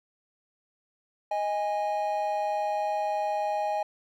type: tone pair together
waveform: triangle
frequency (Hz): 626 / 823.1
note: D#5 / G#5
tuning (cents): +10 / -16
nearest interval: perfect fourth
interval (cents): 474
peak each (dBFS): -28 / -26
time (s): 1.31-3.83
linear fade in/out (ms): 5
effects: none